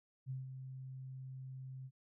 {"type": "tone with ADSR envelope", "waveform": "sine", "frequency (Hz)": 131.2, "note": "C3", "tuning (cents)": 5, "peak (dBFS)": -38, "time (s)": [0.26, 1.91], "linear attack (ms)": 42, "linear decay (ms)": 160, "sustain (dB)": -7, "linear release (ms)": 54, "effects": []}